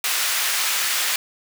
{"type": "high-pass noise", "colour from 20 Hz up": "pink", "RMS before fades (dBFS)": -22, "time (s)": [0.04, 1.16], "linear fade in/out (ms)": 2, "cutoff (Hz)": 1600, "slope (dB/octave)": 12, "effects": []}